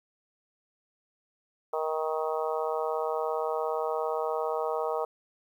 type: harmonic tone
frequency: 157.3 Hz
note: D#3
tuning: 19 cents sharp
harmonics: 3 / 4 / 5 / 6 / 7 / 8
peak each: -31 / -33 / -35 / -37 / -38 / -39 dBFS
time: 1.73-5.05 s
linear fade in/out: 5 ms
effects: 10-bit